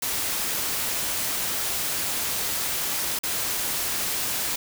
white noise with dropouts, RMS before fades -27 dBFS, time 0.02-4.56 s, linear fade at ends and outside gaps 5 ms, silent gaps 3.19-3.234 s, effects none

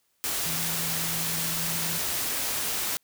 sine tone in noise, 164.8 Hz, E3, in tune, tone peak -36 dBFS, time 0.46-1.98 s, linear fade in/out 0 ms, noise white, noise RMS -29 dBFS, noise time 0.24-2.97 s, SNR -10 dB, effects white hiss -71 dBFS RMS until 3.03 s

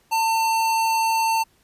square tone, 898 Hz, A5, 35 cents sharp, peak -19 dBFS, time 0.11-1.44 s, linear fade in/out 20 ms, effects pink hiss -61 dBFS RMS until 1.63 s + resampled to 32000 Hz

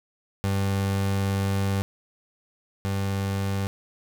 30% pulse tone pair in turn, 98 / 98 Hz, G2 / G2, 0 / 0 cents, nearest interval unison, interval 0 cents, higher neither, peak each -20 / -22 dBFS, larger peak first, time 0.44-1.82 / 2.85-3.67 s, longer first, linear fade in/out 0 ms, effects 9-bit

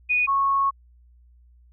sine tone pair in turn, 2471 / 1100.7 Hz, D#7 / C#6, -13 / -13 cents, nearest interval octave + major second, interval 1400 cents, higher first, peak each -18 dBFS, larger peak neither, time 0.09-0.27 / 0.27-0.71 s, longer second, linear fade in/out 20 ms, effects added 60 Hz sine -51 dBFS peak until 1.72 s

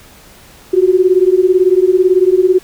sine beating tone pair, 360.3 / 378.3 Hz, F#4 / F#4, -46 / +38 cents, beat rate 18 Hz, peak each -10 dBFS, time 0.73-2.59 s, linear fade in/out 10 ms, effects pink hiss -41 dBFS RMS until 2.63 s

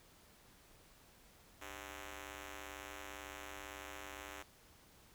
5% pulse ring-modulated tone, 232.1 Hz, A#3, 7 cents flat, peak -33 dBFS, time 1.61-4.43 s, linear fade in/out 10 ms, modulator 165 Hz, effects pink hiss -64 dBFS RMS until 5.14 s

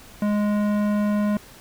sine tone with tanh clipping, 207.7 Hz, G#3, in tune, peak -21 dBFS, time 0.22-1.37 s, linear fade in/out 2 ms, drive 16 dB, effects pink hiss -46 dBFS RMS until 1.6 s

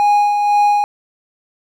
triangle tone with tremolo, 825 Hz, G#5, 12 cents flat, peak -7 dBFS, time 0-0.84 s, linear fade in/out 0 ms, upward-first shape sine, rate 2 Hz, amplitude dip 40%, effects none

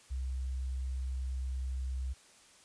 sine tone, 64.9 Hz, C2, 13 cents flat, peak -33 dBFS, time 0.1-2.14 s, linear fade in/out 20 ms, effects white hiss -60 dBFS RMS until 2.64 s + resampled to 22050 Hz

